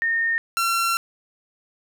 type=tone pair in turn; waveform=sine / sawtooth; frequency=1832 / 1360.1 Hz; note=A#6 / F6; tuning=-31 / -46 cents; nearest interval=perfect fourth; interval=515 cents; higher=first; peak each=-19 / -16 dBFS; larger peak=second; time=0.02-0.38 / 0.57-0.97 s; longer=second; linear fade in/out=0 ms; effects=none

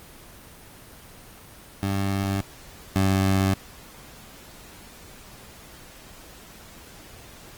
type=tone pair in turn; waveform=20% pulse; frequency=98 / 96.15 Hz; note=G2 / G2; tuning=0 / -33 cents; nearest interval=unison; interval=33 cents; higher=first; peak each=-18 / -14 dBFS; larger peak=second; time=1.83-2.41 / 2.96-3.54 s; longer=neither; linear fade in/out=0 ms; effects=pink hiss -46 dBFS RMS until 7.57 s + Opus 24 kbps

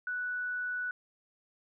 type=tone; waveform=sine; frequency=1480 Hz; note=F#6; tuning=in tune; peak=-32 dBFS; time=0.07-0.91 s; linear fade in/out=2 ms; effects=none

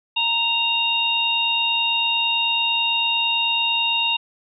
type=harmonic tone; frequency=929 Hz; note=A#5; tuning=6 cents flat; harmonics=1 / 3 / 4; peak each=-26 / -20 / -23 dBFS; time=0.16-4.17 s; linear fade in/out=10 ms; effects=none

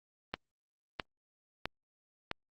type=click train; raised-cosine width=0.3 ms; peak=-17 dBFS; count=4; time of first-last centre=0.34-2.314 s; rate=1.52 Hz; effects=Opus 32 kbps

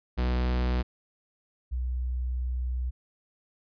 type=tone pair in turn; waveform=45% pulse / sine; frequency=61.74 / 62.28 Hz; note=B1 / B1; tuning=0 / +15 cents; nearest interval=unison; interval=15 cents; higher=second; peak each=-24 / -27 dBFS; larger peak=first; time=0.17-0.83 / 1.71-2.91 s; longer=second; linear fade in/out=20 ms; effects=resampled to 11025 Hz

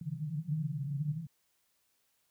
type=band-pass noise; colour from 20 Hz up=pink; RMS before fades=-36 dBFS; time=0.01-1.27 s; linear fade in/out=5 ms; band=140 to 160 Hz; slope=96 dB/octave; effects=white hiss -75 dBFS RMS until 2.3 s

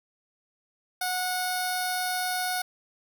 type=tone with notch filter; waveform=10% pulse; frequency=732 Hz; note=F#5; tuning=19 cents flat; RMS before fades=-29 dBFS; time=1.01-2.62 s; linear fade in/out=5 ms; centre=2700 Hz; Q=0.99; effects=none

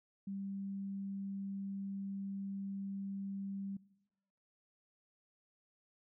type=tone; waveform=sine; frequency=196.5 Hz; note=G3; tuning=4 cents sharp; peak=-39 dBFS; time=0.27-3.77 s; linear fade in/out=5 ms; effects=noise-tail reverb RT60 1.0 s tail -22 dB re dry

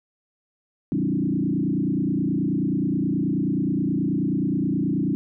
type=tone with frequency modulation; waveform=sine; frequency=233.1 Hz; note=A#3; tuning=in tune; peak=-20 dBFS; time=0.92-5.15 s; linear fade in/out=0 ms; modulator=29.4 Hz; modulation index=2.9; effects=none

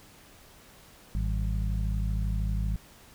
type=harmonic tone with a mistuned harmonic; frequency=52.8 Hz; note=G#1; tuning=29 cents sharp; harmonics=1 / 2 / 3 / 4; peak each=-27 / -33 / -37 / -39 dBFS; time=1.15-2.76 s; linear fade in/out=0 ms; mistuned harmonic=4; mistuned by=-140 cents; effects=pink hiss -54 dBFS RMS until 3.14 s

